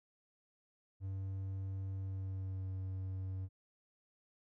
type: tone with pitch glide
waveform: triangle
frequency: 96.2 to 94.49 Hz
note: G2 to F#2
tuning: -32 to +37 cents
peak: -36 dBFS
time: 1-3.49 s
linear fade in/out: 50 ms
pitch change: -31 cents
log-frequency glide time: 1.95-2.69 s
effects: none